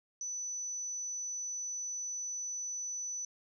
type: tone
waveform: sine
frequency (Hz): 5980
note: F#8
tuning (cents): +17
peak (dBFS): -36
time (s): 0.21-3.25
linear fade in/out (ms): 2
effects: none